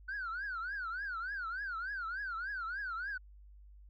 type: tone with vibrato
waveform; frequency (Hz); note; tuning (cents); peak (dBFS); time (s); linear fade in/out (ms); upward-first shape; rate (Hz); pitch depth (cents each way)
sine; 1480; F#6; 0; -35; 0.08-3.18; 10; triangle; 3.4; 240
effects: tanh soft clip ceiling -34 dBFS + added 50 Hz sine -53 dBFS peak until 3.89 s